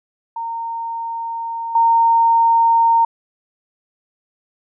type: tone with level steps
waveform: sine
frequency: 920 Hz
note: A#5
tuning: 23 cents flat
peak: -22 / -10 dBFS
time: 0.36-3.05 s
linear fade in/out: 5 ms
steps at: 1.75 s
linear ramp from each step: 5 ms
effects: none